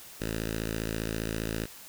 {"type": "tone with notch filter", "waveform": "5% pulse", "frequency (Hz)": 55, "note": "A1", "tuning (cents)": 0, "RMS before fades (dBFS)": -33, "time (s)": [0.2, 1.66], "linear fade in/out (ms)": 10, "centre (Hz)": 760, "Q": 1.2, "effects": ["white hiss -48 dBFS RMS until 1.88 s"]}